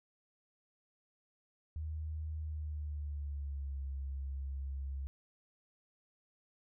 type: tone with pitch glide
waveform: sine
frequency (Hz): 77.78 to 68.1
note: D#2 to C#2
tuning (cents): 0 to -30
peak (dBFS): -37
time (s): 1.76-5.07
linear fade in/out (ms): 0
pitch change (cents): -230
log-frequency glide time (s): 2.4-3.83
effects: none